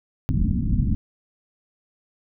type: low-pass noise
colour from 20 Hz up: pink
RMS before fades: -21 dBFS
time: 0.29-0.95 s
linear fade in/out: 0 ms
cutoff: 260 Hz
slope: 48 dB/octave
effects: none

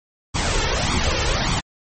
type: noise with flanger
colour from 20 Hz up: pink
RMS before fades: -20 dBFS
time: 0.34-1.61 s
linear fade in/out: 20 ms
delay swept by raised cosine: 0.86 to 2.26 ms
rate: 1.7 Hz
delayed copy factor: +0.55
effects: MP3 32 kbps

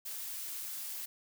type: noise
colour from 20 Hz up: blue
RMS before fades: -41 dBFS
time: 0.05-1.06 s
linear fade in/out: 10 ms
effects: none

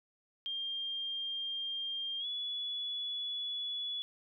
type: tone with pitch glide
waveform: sine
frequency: 3200 to 3410 Hz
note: G7 to G#7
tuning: +35 to +45 cents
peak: -35 dBFS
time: 0.46-4.02 s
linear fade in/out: 0 ms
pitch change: +110 cents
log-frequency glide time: 2.19-2.26 s
effects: none

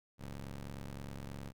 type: ring-modulated tone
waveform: 20% pulse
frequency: 69.6 Hz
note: C#2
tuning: 8 cents sharp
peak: -35 dBFS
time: 0.18-1.53 s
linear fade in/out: 50 ms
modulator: 56.5 Hz
effects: none

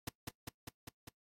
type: noise with echo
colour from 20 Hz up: pink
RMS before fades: -39 dBFS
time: 0.07-0.09 s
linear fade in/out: 5 ms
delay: 200 ms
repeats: 5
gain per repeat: -2 dB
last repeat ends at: 1.09 s
effects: noise-tail reverb RT60 0.1 s tail -19 dB re dry + AAC 48 kbps

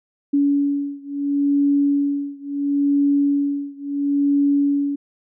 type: beating tone pair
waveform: sine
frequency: 283.3 / 284.03 Hz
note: C#4 / C#4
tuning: +38 / +42 cents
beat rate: 0.73 Hz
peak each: -19 / -20 dBFS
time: 0.33-4.96 s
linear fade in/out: 10 ms
effects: none

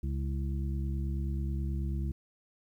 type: harmonic tone with a mistuned harmonic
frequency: 69.3 Hz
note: C#2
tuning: in tune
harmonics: 1 / 2 / 3 / 5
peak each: -31 / -37 / -41 / -45 dBFS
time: 0.03-2.12 s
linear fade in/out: 5 ms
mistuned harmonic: 5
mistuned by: -85 cents
effects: 11-bit

